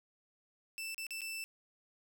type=tone with dropouts; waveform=sawtooth; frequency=2657 Hz; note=E7; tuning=13 cents sharp; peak=-36 dBFS; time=0.78-1.44 s; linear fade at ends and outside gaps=0 ms; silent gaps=0.945-0.98 / 1.067-1.107 / 1.208-1.217 s; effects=none